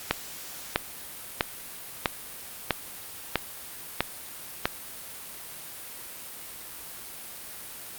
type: click train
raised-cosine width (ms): 0.3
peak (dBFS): -5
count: 8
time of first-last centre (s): 0.11-4.655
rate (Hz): 1.54
effects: white hiss -41 dBFS RMS until 7.98 s + Opus 48 kbps